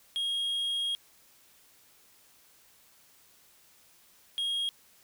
triangle tone pair in turn, 3267 / 3267 Hz, G#7 / G#7, -29 / -29 cents, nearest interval unison, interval 0 cents, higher neither, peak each -27 dBFS, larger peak neither, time 0.16-0.95 / 4.38-4.69 s, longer first, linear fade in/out 0 ms, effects white hiss -61 dBFS RMS until 5.03 s

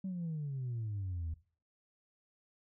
sine exponential sweep, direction down, 193.5 to 77.78 Hz, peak -34 dBFS, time 0.04-1.34 s, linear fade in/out 5 ms, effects noise-tail reverb RT60 0.4 s tail -19 dB re dry + tanh soft clip ceiling -33 dBFS

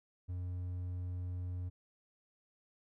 triangle tone, 90 Hz, F#2, 47 cents flat, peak -35 dBFS, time 0.28-1.7 s, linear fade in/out 20 ms, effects none

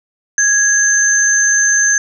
sine tone pair together, 1661.2 / 6272 Hz, G#6 / G8, 0 / 0 cents, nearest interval octave + major seventh, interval 2300 cents, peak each -12 dBFS, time 0.38-1.98 s, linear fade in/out 2 ms, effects none

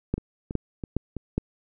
two click trains, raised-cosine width 3 ms, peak -11 / -19 dBFS, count 4 / 4, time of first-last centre 0.14-1.38 / 0.18-1.167 s, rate 2.42 / 3.04 Hz, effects none

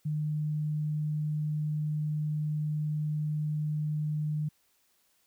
sine tone, 151.7 Hz, D#3, 44 cents flat, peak -28 dBFS, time 0.05-4.49 s, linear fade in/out 10 ms, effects white hiss -70 dBFS RMS until 5.26 s

